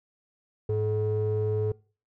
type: ring-modulated tone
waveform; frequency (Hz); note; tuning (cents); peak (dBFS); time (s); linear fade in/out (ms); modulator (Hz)
triangle; 162.1; E3; -29; -18; 0.69-1.72; 5; 267
effects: noise-tail reverb RT60 0.4 s tail -25 dB re dry + tanh soft clip ceiling -18 dBFS